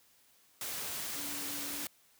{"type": "tone in noise", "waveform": "sine", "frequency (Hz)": 286.8, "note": "D4", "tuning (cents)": -41, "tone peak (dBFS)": -47, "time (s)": [1.16, 1.85], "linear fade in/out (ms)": 2, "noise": "white", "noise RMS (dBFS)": -39, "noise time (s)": [0.61, 1.87], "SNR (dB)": -11, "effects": ["white hiss -66 dBFS RMS until 2.19 s", "high-pass 60 Hz 12 dB/octave"]}